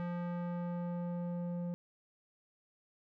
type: tone with low-pass filter sweep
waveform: square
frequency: 174.61 Hz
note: F3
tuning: in tune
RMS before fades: -38 dBFS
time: 0-1.74 s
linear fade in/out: 0 ms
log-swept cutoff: 1600 to 500 Hz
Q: 0.95
effects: none